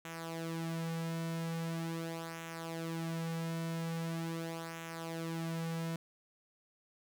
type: tone with flanger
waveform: sawtooth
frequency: 164.81 Hz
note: E3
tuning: in tune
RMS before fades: -39 dBFS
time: 0.05-5.96 s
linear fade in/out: 2 ms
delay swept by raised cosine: 0.21 to 3.61 ms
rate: 0.42 Hz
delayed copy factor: -0.65
effects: none